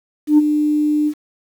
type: tone with ADSR envelope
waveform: sine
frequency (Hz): 300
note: D4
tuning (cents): +37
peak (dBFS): -4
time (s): 0.27-1.14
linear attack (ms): 110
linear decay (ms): 26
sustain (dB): -9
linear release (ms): 68
effects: tanh soft clip ceiling -4 dBFS + 7-bit